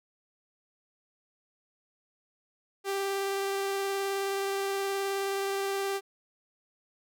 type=tone with vibrato; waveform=sawtooth; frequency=393.1 Hz; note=G4; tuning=5 cents sharp; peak=-25 dBFS; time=2.84-6.01 s; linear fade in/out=50 ms; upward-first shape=square; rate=19 Hz; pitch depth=8 cents each way; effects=none